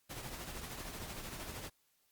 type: noise with tremolo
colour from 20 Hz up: pink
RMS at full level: -43 dBFS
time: 0.09-1.7 s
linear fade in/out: 20 ms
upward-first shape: triangle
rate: 13 Hz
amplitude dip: 50%
effects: white hiss -75 dBFS RMS until 2.11 s + Opus 48 kbps